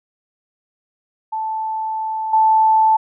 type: tone with level steps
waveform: sine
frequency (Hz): 878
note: A5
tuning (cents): -4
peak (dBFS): -20 / -10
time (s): 1.32-2.97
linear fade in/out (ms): 10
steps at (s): 2.33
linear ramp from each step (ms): 5
effects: none

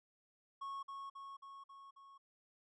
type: tone with echo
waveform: triangle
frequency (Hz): 1100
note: C#6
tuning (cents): -14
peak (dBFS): -40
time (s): 0.61-0.83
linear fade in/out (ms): 10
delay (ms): 270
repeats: 5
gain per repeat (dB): -3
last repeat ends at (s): 2.18
effects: resampled to 24000 Hz

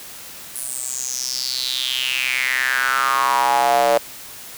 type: tone with high-pass filter sweep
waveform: square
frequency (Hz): 64.3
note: C2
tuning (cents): -30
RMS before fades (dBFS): -20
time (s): 0.55-3.98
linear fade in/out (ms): 5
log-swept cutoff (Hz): 10000 to 580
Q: 6
effects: white hiss -37 dBFS RMS until 4.57 s

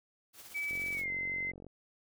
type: noise with tremolo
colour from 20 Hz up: white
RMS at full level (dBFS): -49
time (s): 0.33-1.05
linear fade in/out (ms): 50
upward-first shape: triangle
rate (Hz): 17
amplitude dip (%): 55
type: tone with pitch glide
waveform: sine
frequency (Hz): 2294 to 2067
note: D7 to C7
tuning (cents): -41 to -22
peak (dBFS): -33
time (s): 0.54-1.52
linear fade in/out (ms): 20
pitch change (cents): -181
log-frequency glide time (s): 0.93-1.1
type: click train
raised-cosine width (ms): 2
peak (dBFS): -36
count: 45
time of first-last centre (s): 0.71-1.667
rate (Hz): 46
effects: none

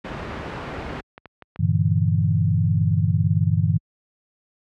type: noise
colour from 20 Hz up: pink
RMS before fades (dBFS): -29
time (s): 0.04-1.01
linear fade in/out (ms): 10
type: clicks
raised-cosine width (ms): 0.3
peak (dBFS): -21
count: 4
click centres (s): 1.179 / 1.257 / 1.423 / 1.56
type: chord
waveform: sine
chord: E half-diminished seventh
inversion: first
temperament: equal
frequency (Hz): 98 / 116.54 / 146.83 / 164.81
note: G2 / Bb2 / D3 / E3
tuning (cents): 0 / 0 / 0 / 0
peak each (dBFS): -20 / -23 / -23 / -22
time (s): 1.59-3.78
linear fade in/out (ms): 10
effects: high-pass 60 Hz 12 dB/octave + low-pass 2000 Hz 12 dB/octave

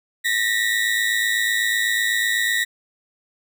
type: tone pair together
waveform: 35% pulse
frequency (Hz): 1832 / 1940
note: A#6 / B6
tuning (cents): -31 / -31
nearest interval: minor second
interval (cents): 100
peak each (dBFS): -21 / -19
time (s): 0.24-2.65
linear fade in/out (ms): 20
effects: none

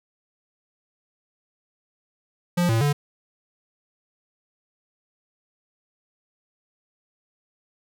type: tone with pitch steps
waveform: square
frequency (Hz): 175.5 / 113.4 / 145.1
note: F3 / A#2 / D3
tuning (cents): +9 / -47 / -21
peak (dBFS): -19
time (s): 2.57-2.93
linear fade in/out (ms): 10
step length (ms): 120
effects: none

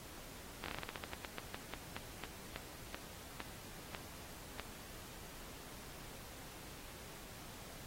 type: slowing click train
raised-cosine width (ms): 0.3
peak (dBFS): -25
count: 22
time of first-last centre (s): 0.64-4.597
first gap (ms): 20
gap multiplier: 1.19
effects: pink hiss -53 dBFS RMS until 7.86 s + AAC 48 kbps

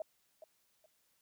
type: tone with echo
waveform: sine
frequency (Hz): 632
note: D#5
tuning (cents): +27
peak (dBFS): -36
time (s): 0-0.02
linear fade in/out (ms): 2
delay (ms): 420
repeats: 2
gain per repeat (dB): -12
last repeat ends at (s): 0.86
effects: white hiss -75 dBFS RMS until 1.21 s

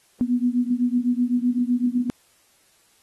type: beating tone pair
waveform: sine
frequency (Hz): 241.9 / 249.8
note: B3 / B3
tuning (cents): -36 / +20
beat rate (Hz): 7.9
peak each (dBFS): -21 / -22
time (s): 0.21-2.1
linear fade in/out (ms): 0
effects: white hiss -60 dBFS RMS until 3.02 s + AAC 32 kbps

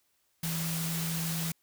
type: tone in noise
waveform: sine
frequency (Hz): 164.81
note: E3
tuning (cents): 0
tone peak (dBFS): -32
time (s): 0.43-1.52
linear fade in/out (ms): 5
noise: white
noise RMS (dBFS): -36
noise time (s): 0.43-1.52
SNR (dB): +1
effects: white hiss -73 dBFS RMS until 1.62 s

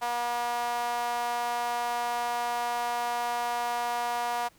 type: tone with high-pass filter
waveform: sawtooth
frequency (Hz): 239.7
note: A#3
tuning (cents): +48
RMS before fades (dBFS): -30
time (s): 0.01-4.49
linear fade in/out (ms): 20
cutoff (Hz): 820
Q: 5.7
effects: pink hiss -61 dBFS RMS until 4.58 s

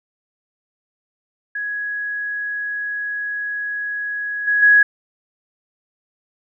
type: tone with level steps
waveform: sine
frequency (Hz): 1669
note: G#6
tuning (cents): +8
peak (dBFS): -22 / -14 / -8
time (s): 1.55-4.83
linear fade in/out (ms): 5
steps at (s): 4.47 / 4.62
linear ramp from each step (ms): 10
effects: none

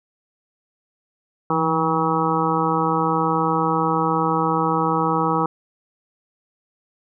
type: harmonic tone with a mistuned harmonic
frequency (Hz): 160.5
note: E3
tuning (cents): -46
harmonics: 1 / 2 / 3 / 5 / 6 / 7 / 8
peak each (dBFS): -25 / -25 / -25 / -25 / -25 / -25 / -25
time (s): 1.5-5.46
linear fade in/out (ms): 2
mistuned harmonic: 1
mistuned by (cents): +69
effects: none

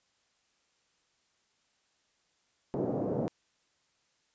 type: band-pass noise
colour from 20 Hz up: white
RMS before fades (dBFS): -32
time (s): 2.74-3.28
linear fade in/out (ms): 0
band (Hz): 120 to 550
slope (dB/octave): 24
effects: white hiss -73 dBFS RMS until 4.34 s + resampled to 16000 Hz

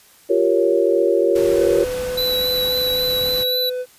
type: chord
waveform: sine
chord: G half-diminished seventh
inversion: third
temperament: equal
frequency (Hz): 349.2 / 392 / 466.2 / 554.4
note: F4 / G4 / Bb4 / Db5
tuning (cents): 0 / 0 / 0 / 0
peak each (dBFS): -19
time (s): 0.29-1.85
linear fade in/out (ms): 20
type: noise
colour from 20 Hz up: pink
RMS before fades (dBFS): -32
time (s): 1.35-3.44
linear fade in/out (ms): 10
type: tone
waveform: triangle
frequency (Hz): 502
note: B4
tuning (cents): +28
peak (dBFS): -20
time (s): 1.55-3.86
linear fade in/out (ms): 50
type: tone with vibrato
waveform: square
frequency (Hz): 3951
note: B7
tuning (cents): 0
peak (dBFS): -19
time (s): 2.17-3.7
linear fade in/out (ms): 10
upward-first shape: triangle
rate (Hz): 3.7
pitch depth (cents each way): 24
effects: white hiss -50 dBFS RMS until 3.98 s + resampled to 32000 Hz

